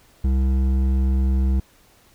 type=tone with hard clipping; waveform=sine; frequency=65.7 Hz; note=C2; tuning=8 cents sharp; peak=-18 dBFS; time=0.24-1.6 s; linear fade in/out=5 ms; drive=9 dB; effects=pink hiss -55 dBFS RMS until 2.14 s